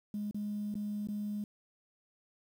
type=tone with dropouts; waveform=sine; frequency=207.7 Hz; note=G#3; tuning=in tune; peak=-33 dBFS; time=0.14-1.44 s; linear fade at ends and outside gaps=2 ms; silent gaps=0.311-0.345 / 0.742-0.753 / 1.072-1.086 s; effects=tanh soft clip ceiling -30 dBFS + 10-bit